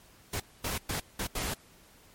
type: noise bursts at uneven times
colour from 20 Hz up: pink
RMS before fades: -33 dBFS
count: 5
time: 0.33-0.4 / 0.64-0.78 / 0.89-1 / 1.19-1.27 / 1.35-1.54 s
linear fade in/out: 5 ms
effects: pink hiss -58 dBFS RMS until 2.14 s + MP3 64 kbps